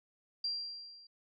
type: tone with level ramp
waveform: sine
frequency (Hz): 4744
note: D8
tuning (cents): +17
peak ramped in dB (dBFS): -31 to -55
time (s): 0.44-1.07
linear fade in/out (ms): 5
effects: none